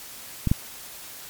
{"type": "clicks", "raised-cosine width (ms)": 5, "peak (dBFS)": [-9, -6], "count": 2, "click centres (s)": [0.473, 0.515], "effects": ["white hiss -41 dBFS RMS until 1.29 s", "MP3 96 kbps"]}